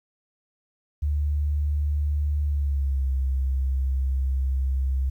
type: tone with pitch glide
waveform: sine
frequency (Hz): 73.42 to 66.17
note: D2 to C2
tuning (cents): 0 to +20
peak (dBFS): -21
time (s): 1.02-5.1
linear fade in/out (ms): 10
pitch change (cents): -180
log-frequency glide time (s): 2.43-3.08
effects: 10-bit